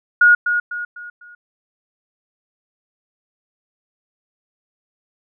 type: tone with echo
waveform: sine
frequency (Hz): 1441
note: F#6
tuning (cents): -46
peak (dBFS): -7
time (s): 0.21-0.35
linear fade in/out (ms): 5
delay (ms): 250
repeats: 4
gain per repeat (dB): -8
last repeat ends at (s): 1.35
effects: none